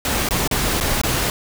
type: noise with dropouts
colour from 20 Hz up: pink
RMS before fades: -20 dBFS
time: 0.05-1.3 s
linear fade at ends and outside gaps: 1 ms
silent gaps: 0.288-0.308 / 0.476-0.512 / 0.801-0.809 / 1.015-1.035 s
effects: none